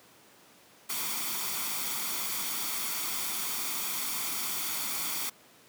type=noise with comb filter; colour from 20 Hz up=white; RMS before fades=-33 dBFS; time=0.89-5.3 s; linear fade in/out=10 ms; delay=0.88 ms; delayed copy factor=+0.55; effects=pink hiss -57 dBFS RMS until 5.68 s + high-pass 200 Hz 12 dB/octave